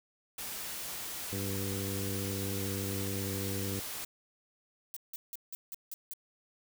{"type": "noise", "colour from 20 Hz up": "white", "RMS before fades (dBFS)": -40, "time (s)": [0.38, 4.05], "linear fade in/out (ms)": 5}
{"type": "harmonic tone", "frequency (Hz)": 98, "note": "G2", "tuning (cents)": 0, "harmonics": [1, 2, 3, 4, 5], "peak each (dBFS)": [-37, -40, -42, -43, -44], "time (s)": [1.32, 3.8], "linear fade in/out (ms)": 5}
{"type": "noise bursts", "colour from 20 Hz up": "violet", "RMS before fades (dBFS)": -41, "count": 7, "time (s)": [4.94, 6.135], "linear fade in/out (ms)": 0, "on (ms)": 25, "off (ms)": 170}
{"effects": []}